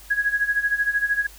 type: tone with tremolo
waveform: sine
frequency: 1661.2 Hz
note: G#6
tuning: in tune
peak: -16 dBFS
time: 0.1-1.27 s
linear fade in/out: 10 ms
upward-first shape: sine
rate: 13 Hz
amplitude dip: 80%
effects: added 50 Hz sine -46 dBFS peak until 1.38 s + white hiss -47 dBFS RMS until 1.38 s